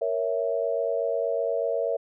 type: chord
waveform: sine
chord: A# diminished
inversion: none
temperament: equal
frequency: 466.2 / 554.4 / 659.3 Hz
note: A#4 / C#5 / E5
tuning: 0 / 0 / 0 cents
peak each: -28 dBFS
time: 0.01-1.97 s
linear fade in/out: 10 ms
effects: none

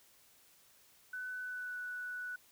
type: tone with pitch glide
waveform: sine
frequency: 1501 to 1480.3 Hz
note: F#6 to F#6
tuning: +24 to 0 cents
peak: -39 dBFS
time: 1.13-2.36 s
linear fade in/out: 5 ms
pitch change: -24 cents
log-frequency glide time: 1.4-1.77 s
effects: white hiss -65 dBFS RMS until 2.51 s

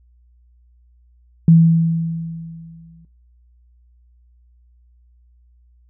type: tone with exponential decay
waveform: sine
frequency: 164.81 Hz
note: E3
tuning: in tune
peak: -5 dBFS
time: 1.48-3.05 s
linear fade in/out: 2 ms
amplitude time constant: 340 ms
effects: noise-tail reverb RT60 0.4 s tail -19 dB re dry + added 60 Hz sine -50 dBFS peak until 5.89 s

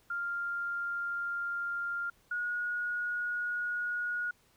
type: tone pair in turn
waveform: sine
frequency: 1396.9 / 1447.2 Hz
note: F6 / F#6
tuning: 0 / -39 cents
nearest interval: minor second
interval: 61 cents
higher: second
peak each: -32 / -31 dBFS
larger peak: second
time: 0.1-2.1 / 2.31-4.31 s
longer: neither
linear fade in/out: 5 ms
effects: pink hiss -67 dBFS RMS until 4.56 s

